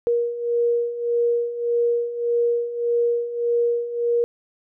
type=beating tone pair; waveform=sine; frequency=472.4 / 474.1 Hz; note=A#4 / A#4; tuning=+23 / +29 cents; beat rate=1.7 Hz; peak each=-25 / -20 dBFS; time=0.07-4.24 s; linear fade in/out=0 ms; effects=none